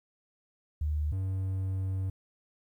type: tone pair in turn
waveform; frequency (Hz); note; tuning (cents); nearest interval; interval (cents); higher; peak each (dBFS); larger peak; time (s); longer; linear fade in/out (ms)
sine / triangle; 75.4 / 95; D2 / F#2; +46 / +46; major third; 400; second; -27 / -27; neither; 0.81-1.12 / 1.12-2.1; second; 5
effects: 11-bit

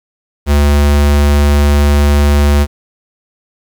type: tone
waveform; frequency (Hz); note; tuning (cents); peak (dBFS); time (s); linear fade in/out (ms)
square; 72.4; D2; -24; -7; 0.46-2.67; 50
effects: 7-bit

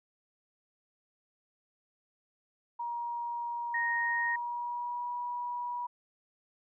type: tone with pitch glide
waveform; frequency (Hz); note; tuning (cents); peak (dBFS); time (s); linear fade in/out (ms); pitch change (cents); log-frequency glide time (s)
sine; 948 to 969.6; A#5 to B5; +29 to -32; -33; 2.79-5.87; 10; +39; 4.01-5.12
type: tone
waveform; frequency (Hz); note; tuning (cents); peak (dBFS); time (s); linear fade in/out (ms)
sine; 1863; A#6; -2; -29; 3.74-4.36; 5
effects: none

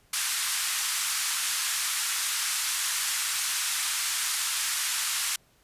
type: band-pass noise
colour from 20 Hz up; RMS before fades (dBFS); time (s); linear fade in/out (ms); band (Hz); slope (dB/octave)
white; -29; 0.13-5.36; 5; 1100 to 11000; 24
effects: pink hiss -63 dBFS RMS until 5.63 s + resampled to 32000 Hz

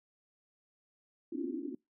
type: band-pass noise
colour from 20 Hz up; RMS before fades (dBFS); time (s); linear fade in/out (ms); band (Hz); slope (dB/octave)
pink; -38; 1.32-1.75; 5; 250 to 360; 96
effects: noise-tail reverb RT60 0.2 s tail -25 dB re dry

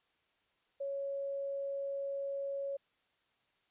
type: tone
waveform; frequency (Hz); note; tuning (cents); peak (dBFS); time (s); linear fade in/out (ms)
sine; 555; C#5; +2; -35; 0.8-2.77; 10
effects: white hiss -75 dBFS RMS until 3.7 s + resampled to 8000 Hz

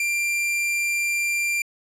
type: tone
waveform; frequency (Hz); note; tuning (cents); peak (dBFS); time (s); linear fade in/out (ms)
45% pulse; 2375; D7; +19; -21; 0-1.62; 2
effects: low-pass 12000 Hz 12 dB/octave

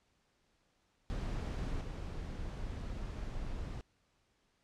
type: noise with level steps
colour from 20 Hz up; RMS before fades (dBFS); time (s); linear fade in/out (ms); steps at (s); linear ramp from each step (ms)
brown; -37 / -41; 1.1-3.81; 0; 1.81; 2
effects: pink hiss -75 dBFS RMS until 4.63 s + low-pass 7000 Hz 12 dB/octave

